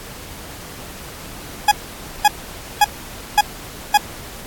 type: tone bursts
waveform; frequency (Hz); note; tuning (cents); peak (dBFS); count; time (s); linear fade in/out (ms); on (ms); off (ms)
40% pulse; 833; G#5; +5; -7; 5; 1.68-3.975; 5; 35; 530
effects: pink hiss -35 dBFS RMS until 4.46 s + AAC 64 kbps